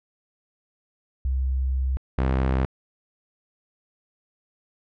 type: tone pair in turn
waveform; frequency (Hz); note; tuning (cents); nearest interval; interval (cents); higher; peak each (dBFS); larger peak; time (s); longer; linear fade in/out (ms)
sine / sawtooth; 65.41 / 65.41; C2 / C2; 0 / 0; unison; 0; neither; -21 / -16; second; 1.25-1.97 / 2.18-2.65; first; 0
effects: low-pass 2000 Hz 12 dB/octave